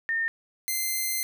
sine / 5% pulse tone pair in turn, 1821 / 2078 Hz, A#6 / C7, -41 / -12 cents, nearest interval major second, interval 229 cents, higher second, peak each -24 / -16 dBFS, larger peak second, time 0.09-0.28 / 0.68-1.23 s, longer second, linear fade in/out 0 ms, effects none

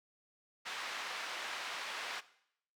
pink band-pass noise, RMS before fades -42 dBFS, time 0.65-2.21 s, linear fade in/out 20 ms, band 1000 to 4000 Hz, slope 12 dB/octave, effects noise-tail reverb RT60 0.7 s tail -17 dB re dry

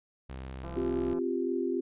sawtooth tone with pitch glide, 65.41 to 63.62 Hz, C2 to C2, 0 to -48 cents, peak -35 dBFS, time 0.29-1.14 s, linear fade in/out 10 ms, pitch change -48 cents, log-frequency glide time 0.81-0.94 s
click train, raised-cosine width 1 ms, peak -31 dBFS, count 94, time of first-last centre 0.64-1.187 s, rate 170 Hz
sine chord, C suspended fourth, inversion none, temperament just, 261.6 / 348.8 / 392.4 Hz, C4 / F4 / G4, 0 / -2 / +2 cents, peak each -33 / -31 / -33 dBFS, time 0.76-1.81 s, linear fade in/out 10 ms
effects resampled to 8000 Hz

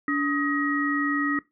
sine tone cluster, 288.3 / 1258 / 1898 Hz, D4 / D#6 / A#6, -32 / +19 / +31 cents, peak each -24 / -29 / -28 dBFS, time 0.08-1.39 s, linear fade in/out 2 ms, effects noise-tail reverb RT60 0.2 s tail -20 dB re dry

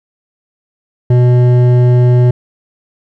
sine tone with hard clipping, 123.47 Hz, B2, in tune, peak -7 dBFS, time 1.1-2.31 s, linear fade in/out 5 ms, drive 10 dB, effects none

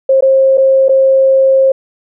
sine tone with dropouts, 534 Hz, C5, 35 cents sharp, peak -5 dBFS, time 0.09-1.72 s, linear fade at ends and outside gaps 5 ms, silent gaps 0.208-0.223 / 0.574-0.579 / 0.884-0.892 s, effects none

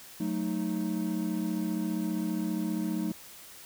triangle chord, D# diminished, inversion first, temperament equal, 185 / 220 / 311.1 Hz, F#3 / A3 / D#4, 0 / 0 / 0 cents, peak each -31 dBFS, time 0.2-3.12 s, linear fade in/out 5 ms, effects white hiss -49 dBFS RMS until 3.65 s

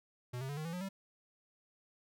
square tone with pitch steps, 123.6 / 133.24 / 143.63 / 154.83 / 166.9 / 179.92 / 193.95 Hz, B2 / C3 / D3 / D#3 / E3 / F#3 / G3, +2 / +32 / -38 / -8 / +22 / -48 / -18 cents, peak -39 dBFS, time 0.33-0.89 s, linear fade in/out 10 ms, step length 80 ms, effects none

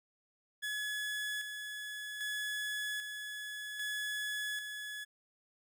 30% pulse tone with tremolo, 1698 Hz, G#6, 38 cents sharp, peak -33 dBFS, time 0.62-5.05 s, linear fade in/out 20 ms, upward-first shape square, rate 0.63 Hz, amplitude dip 45%, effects none

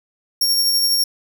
sawtooth tone with tremolo, 5530 Hz, F8, 18 cents flat, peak -11 dBFS, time 0.41-1.04 s, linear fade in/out 5 ms, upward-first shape sine, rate 12 Hz, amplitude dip 30%, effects none

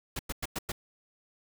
pink noise bursts, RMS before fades -34 dBFS, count 5, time 0.16-0.72 s, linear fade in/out 5 ms, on 32 ms, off 100 ms, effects none

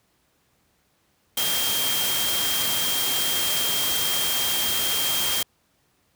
sine tone in noise, 3200 Hz, G7, 35 cents sharp, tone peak -26 dBFS, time 1.37-5.43 s, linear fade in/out 5 ms, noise white, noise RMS -25 dBFS, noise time 1.37-5.43 s, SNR -4 dB, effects pink hiss -66 dBFS RMS until 6.15 s + high-pass 60 Hz 12 dB/octave

